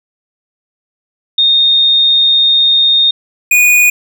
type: tone pair in turn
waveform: sine / square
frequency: 3682 / 2462 Hz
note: A#7 / D#7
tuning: -22 / -19 cents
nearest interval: perfect fifth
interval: 697 cents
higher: first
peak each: -6 dBFS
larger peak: neither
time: 1.38-3.11 / 3.51-3.9 s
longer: first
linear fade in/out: 5 ms
effects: none